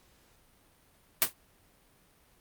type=noise with exponential decay; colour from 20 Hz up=white; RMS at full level=-19 dBFS; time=1.22-1.33 s; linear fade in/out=0 ms; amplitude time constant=22 ms; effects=pink hiss -64 dBFS RMS until 2.4 s + Opus 48 kbps